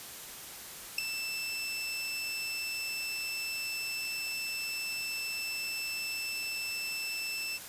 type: tone with ADSR envelope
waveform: 25% pulse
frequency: 2654 Hz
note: E7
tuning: 11 cents sharp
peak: -19 dBFS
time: 0.98-7.59 s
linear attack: 5 ms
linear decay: 5 ms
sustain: -11 dB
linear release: 35 ms
effects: white hiss -45 dBFS RMS until 7.68 s + resampled to 32000 Hz